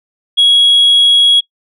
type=tone; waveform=sine; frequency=3322 Hz; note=G#7; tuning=in tune; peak=-3 dBFS; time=0.37-1.41 s; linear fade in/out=20 ms; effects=noise-tail reverb RT60 0.1 s tail -24 dB re dry + tanh soft clip ceiling -3 dBFS